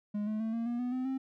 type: tone with pitch steps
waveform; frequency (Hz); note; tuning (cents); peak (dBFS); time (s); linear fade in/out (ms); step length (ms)
triangle; 207.7 / 215 / 222.6 / 230.5 / 238.6 / 247 / 255.7 / 264.7; G#3 / A3 / A3 / A#3 / A#3 / B3 / C4 / C4; 0 / -40 / +20 / -19 / +41 / 0 / -40 / +20; -29; 0.14-1.18; 10; 130
effects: none